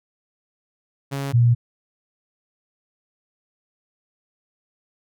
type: tone pair in turn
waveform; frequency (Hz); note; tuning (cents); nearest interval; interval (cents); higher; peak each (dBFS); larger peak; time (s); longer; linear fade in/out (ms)
sawtooth / sine; 138.59 / 119.22; C#3 / A#2; 0 / +39; minor third; 261; first; -21 / -12; second; 1.11-1.33 / 1.33-1.55; neither; 20
effects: none